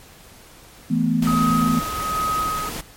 sine chord, E suspended fourth, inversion none, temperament just, 164.81 / 219.8 / 247.2 Hz, E3 / A3 / B3, 0 / -2 / +2 cents, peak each -22 / -21 / -20 dBFS, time 0.9-1.8 s, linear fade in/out 10 ms
pink noise, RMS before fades -30 dBFS, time 1.22-2.81 s, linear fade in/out 5 ms
sine tone with tremolo, 1262 Hz, D#6, 24 cents sharp, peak -19 dBFS, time 1.27-2.69 s, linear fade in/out 2 ms, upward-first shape sine, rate 1.2 Hz, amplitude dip 55%
effects pink hiss -46 dBFS RMS until 2.96 s + MP3 64 kbps

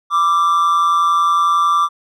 triangle tone with amplitude modulation, 1174.7 Hz, D6, in tune, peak -7 dBFS, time 0.1-1.89 s, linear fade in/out 50 ms, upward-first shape sine, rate 171 Hz, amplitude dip 55%, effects none

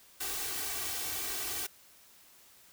white noise with comb filter, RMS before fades -36 dBFS, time 0.2-1.67 s, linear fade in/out 10 ms, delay 2.6 ms, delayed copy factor +0.9, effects white hiss -59 dBFS RMS until 2.72 s

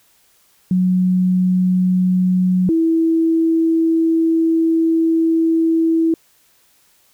sine tone pair in turn, 183.4 / 326.8 Hz, F#3 / E4, -15 / -15 cents, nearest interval minor seventh, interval 1000 cents, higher second, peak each -12 dBFS, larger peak neither, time 0.71-2.69 / 2.69-6.14 s, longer second, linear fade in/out 2 ms, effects white hiss -56 dBFS RMS until 7.13 s

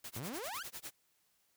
white noise with tremolo, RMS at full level -44 dBFS, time 0.04-0.91 s, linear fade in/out 2 ms, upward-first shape sine, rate 10 Hz, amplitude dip 100%
sawtooth exponential sweep, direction up, 98 to 1678 Hz, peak -37 dBFS, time 0.16-0.63 s, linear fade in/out 5 ms
effects white hiss -75 dBFS RMS until 1.56 s

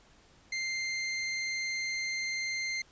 sawtooth tone, 2093 Hz, C7, in tune, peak -28 dBFS, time 0.52-2.82 s, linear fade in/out 5 ms, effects pink hiss -61 dBFS RMS until 2.91 s + resampled to 16000 Hz

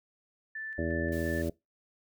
sine tone with tremolo, 1760 Hz, A6, in tune, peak -36 dBFS, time 0.55-1.42 s, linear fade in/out 5 ms, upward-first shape square, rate 2.8 Hz, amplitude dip 35%
harmonic tone, 82.41 Hz, E2, in tune, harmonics 1 / 2 / 3 / 4 / 5 / 6 / 7 / 8, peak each -35 / -39 / -36 / -35 / -39 / -46 / -36 / -47 dBFS, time 0.78-1.5 s, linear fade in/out 5 ms
white noise, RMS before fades -50 dBFS, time 1.12-1.49 s, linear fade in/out 2 ms
effects noise-tail reverb RT60 0.2 s tail -22 dB re dry

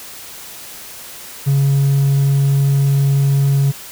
triangle tone, 138.8 Hz, C#3, 3 cents sharp, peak -8 dBFS, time 1.46-3.72 s, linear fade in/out 20 ms, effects tanh soft clip ceiling -5 dBFS + white hiss -34 dBFS RMS until 3.91 s

